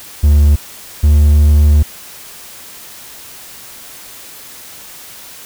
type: tone pair in turn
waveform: triangle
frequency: 73.42 / 74.36 Hz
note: D2 / D2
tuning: 0 / +22 cents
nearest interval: unison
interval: 22 cents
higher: second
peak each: -3 dBFS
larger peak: neither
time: 0.23-0.56 / 1.03-1.83 s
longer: second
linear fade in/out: 10 ms
effects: white hiss -34 dBFS RMS until 5.45 s